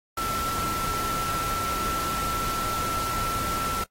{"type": "tone in noise", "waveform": "sine", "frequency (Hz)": 1338, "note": "E6", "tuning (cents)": 25, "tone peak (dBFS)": -27, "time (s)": [0.17, 3.84], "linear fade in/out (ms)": 5, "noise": "pink", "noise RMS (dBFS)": -32, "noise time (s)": [0.17, 3.84], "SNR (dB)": 2, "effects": ["noise-tail reverb RT60 0.1 s tail -19 dB re dry", "AAC 48 kbps"]}